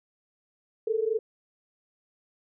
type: tone pair together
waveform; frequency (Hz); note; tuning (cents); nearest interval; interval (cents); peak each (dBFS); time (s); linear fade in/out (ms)
sine; 431 / 455.1; A4 / A#4; -36 / -42; minor second; 94; -27 / -27; 0.87-1.19; 5
effects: none